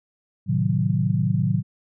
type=chord; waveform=sine; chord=A diminished seventh; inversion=none; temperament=equal with one note detuned; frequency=110.64 / 130.81 / 155.56 / 185 Hz; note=A2 / C3 / Eb3 / Gb3; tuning=+10 / 0 / 0 / 0 cents; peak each=-24 dBFS; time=0.46-1.63 s; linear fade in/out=50 ms; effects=none